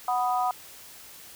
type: chord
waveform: sine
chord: B major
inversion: second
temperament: equal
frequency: 740 / 987.8 / 1244.5 Hz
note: F#5 / B5 / D#6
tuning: 0 / 0 / 0 cents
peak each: -25 / -29 / -30 dBFS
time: 0.08-0.51 s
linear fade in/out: 2 ms
effects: white hiss -47 dBFS RMS until 1.35 s